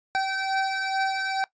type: beating tone pair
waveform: 25% pulse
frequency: 771 / 773.3 Hz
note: G5 / G5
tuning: -29 / -24 cents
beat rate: 2.3 Hz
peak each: -22 / -26 dBFS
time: 0.15-1.44 s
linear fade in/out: 0 ms
effects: noise-tail reverb RT60 0.1 s tail -20 dB re dry + resampled to 16000 Hz